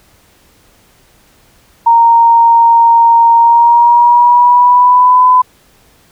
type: tone with pitch glide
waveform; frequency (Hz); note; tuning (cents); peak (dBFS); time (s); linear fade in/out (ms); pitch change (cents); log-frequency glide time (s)
sine; 928 to 1006.2; A#5 to B5; -8 to +32; -3; 1.86-5.42; 10; +140; 3.36-5.26
effects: pink hiss -48 dBFS RMS until 6.11 s